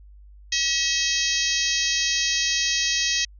harmonic tone, 642 Hz, E5, 46 cents flat, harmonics 3 / 4 / 5 / 6 / 7 / 8 / 9 / 10, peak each -29 / -29 / -29 / -29 / -29 / -29 / -29 / -29 dBFS, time 0.52-3.25 s, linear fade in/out 5 ms, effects added 50 Hz sine -44 dBFS peak until 3.39 s

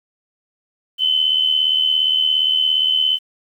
sine tone with amplitude modulation, 3042 Hz, F#7, 47 cents sharp, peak -11 dBFS, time 0.98-3.19 s, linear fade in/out 50 ms, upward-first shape sine, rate 77.3 Hz, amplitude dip 60%, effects 8-bit

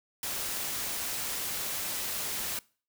white noise, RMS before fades -34 dBFS, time 0.23-2.59 s, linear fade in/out 2 ms, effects noise-tail reverb RT60 0.4 s tail -23 dB re dry

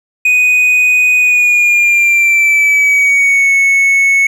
triangle tone with pitch glide, 2489 to 2205 Hz, D#7 to C#7, 0 to -10 cents, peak -5 dBFS, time 0.25-4.27 s, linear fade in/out 5 ms, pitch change -210 cents, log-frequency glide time 1.17-3.52 s, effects none

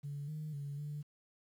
sine tone with pitch steps, 143.4 / 153.7 / 142.3 / 147.5 Hz, D3 / D#3 / C#3 / D3, -41 / -21 / +46 / +8 cents, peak -38 dBFS, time 0.03-1.03 s, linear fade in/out 20 ms, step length 250 ms, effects tanh soft clip ceiling -35 dBFS + 11-bit

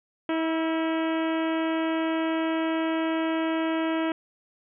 harmonic tone with a mistuned harmonic, 322.6 Hz, E4, 37 cents flat, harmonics 1 / 2 / 3 / 4 / 5 / 6 / 7 / 8 / 9 / 10, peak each -25 / -31 / -35 / -37 / -39 / -41 / -42 / -43 / -44 / -45 dBFS, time 0.29-4.12 s, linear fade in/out 2 ms, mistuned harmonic 4, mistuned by +39 cents, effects none

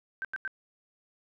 sine tone bursts, 1556 Hz, G6, 13 cents flat, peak -31 dBFS, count 3, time 0.22-0.477 s, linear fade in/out 0 ms, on 27 ms, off 88 ms, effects none

